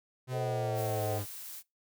45% pulse exponential sweep, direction down, 128.8 to 100.3 Hz, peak -34 dBFS, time 0.27-1.26 s, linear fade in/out 50 ms
sine chord, A diminished seventh, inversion none, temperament just, 440 / 528 / 633.6 / 760.3 Hz, A4 / C5 / Eb5 / Gb5, 0 / +16 / +31 / +47 cents, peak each -38 dBFS, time 0.31-1.21 s, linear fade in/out 50 ms
blue noise, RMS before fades -44 dBFS, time 0.74-1.63 s, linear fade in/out 50 ms
effects noise-tail reverb RT60 0.2 s tail -22 dB re dry

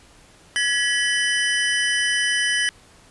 square tone cluster, 1683 / 1944 / 3015 Hz, G#6 / B6 / F#7, +23 / -28 / +32 cents, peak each -24 dBFS, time 0.56-2.69 s, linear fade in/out 0 ms, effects pink hiss -51 dBFS RMS until 3.1 s + resampled to 24000 Hz

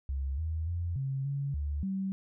sine tone with pitch steps, 68 / 80.1 / 86.3 / 135 / 139.9 / 72.8 / 192.4 Hz, C#2 / E2 / F2 / C#3 / C#3 / D2 / G3, -33 / -49 / -20 / -45 / +16 / -15 / -32 cents, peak -30 dBFS, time 0.09-2.12 s, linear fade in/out 0 ms, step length 290 ms, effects none

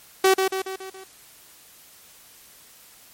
sawtooth tone with echo, 380.9 Hz, G4, 50 cents flat, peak -10 dBFS, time 0.24-0.34 s, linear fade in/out 5 ms, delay 140 ms, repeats 5, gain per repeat -5 dB, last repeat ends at 1.04 s, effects white hiss -50 dBFS RMS until 3.13 s + MP3 64 kbps

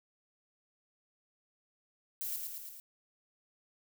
violet noise with echo, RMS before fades -38 dBFS, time 2.21-2.36 s, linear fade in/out 0 ms, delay 110 ms, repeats 4, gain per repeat -3 dB, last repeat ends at 2.8 s, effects none

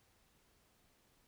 silence, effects pink hiss -72 dBFS RMS until 1.27 s

